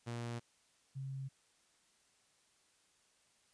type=tone pair in turn; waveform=sawtooth / sine; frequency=118.3 / 134.76 Hz; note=A#2 / C#3; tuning=+26 / -49 cents; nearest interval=major second; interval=225 cents; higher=second; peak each=-36 / -40 dBFS; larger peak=first; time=0.06-0.4 / 0.95-1.29 s; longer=neither; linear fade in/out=20 ms; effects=white hiss -72 dBFS RMS until 3.53 s + resampled to 22050 Hz